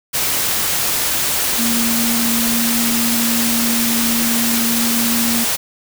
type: tone in noise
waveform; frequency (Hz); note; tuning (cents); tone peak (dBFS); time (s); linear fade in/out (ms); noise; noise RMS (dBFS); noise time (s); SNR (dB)
sine; 232.6; A#3; -4; -18; 1.58-5.45; 20; white; -18; 0.13-5.57; -3
effects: none